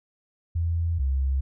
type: tone pair in turn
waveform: sine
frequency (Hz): 83.9 / 67.11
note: E2 / C2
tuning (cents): +31 / +45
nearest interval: major third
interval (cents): 386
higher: first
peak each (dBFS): -22 / -21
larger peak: second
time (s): 0.55-0.99 / 0.99-1.41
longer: first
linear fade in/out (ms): 10
effects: none